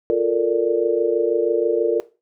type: chord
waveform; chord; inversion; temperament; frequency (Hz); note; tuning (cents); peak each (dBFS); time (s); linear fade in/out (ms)
sine; Bb major seventh; second; equal; 349.2 / 440 / 466.2 / 587.3; F4 / A4 / Bb4 / D5; 0 / 0 / 0 / 0; -22 / -21 / -19 / -25; 0.1-2; 0
effects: noise-tail reverb RT60 0.3 s tail -18 dB re dry